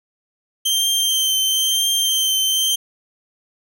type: tone with vibrato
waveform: sawtooth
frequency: 3136 Hz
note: G7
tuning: in tune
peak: -13 dBFS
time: 0.65-2.76 s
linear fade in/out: 10 ms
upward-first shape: triangle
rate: 1 Hz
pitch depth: 24 cents each way
effects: none